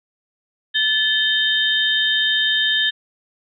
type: tone cluster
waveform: sine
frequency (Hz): 1738 / 3114 / 3668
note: A6 / G7 / A#7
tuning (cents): -22 / -12 / -29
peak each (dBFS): -20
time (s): 0.74-2.91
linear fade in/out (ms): 20
effects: none